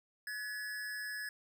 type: tone with amplitude modulation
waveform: square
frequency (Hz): 1700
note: G#6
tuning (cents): +40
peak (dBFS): -37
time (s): 0.27-1.29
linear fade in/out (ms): 2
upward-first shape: sine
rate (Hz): 214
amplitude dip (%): 55
effects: none